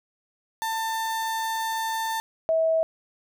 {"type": "tone pair in turn", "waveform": ["35% pulse", "sine"], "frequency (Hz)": [894, 647], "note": ["A5", "E5"], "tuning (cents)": [27, -32], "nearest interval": "tritone", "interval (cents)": 559, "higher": "first", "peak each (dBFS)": [-24, -19], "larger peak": "second", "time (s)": [[0.62, 2.2], [2.49, 2.83]], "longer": "first", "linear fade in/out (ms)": 0, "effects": []}